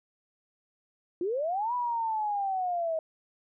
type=linear two-way sweep; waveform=sine; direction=up then down; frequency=331.3 to 991 to 631 Hz; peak=-27 dBFS; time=1.21-2.99 s; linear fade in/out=2 ms; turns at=1.74 s; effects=none